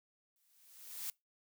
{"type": "noise with exponential growth", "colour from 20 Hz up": "blue", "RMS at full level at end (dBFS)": -39, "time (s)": [0.36, 1.1], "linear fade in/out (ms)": 1, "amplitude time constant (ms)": 160, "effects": ["noise-tail reverb RT60 0.2 s tail -24 dB re dry"]}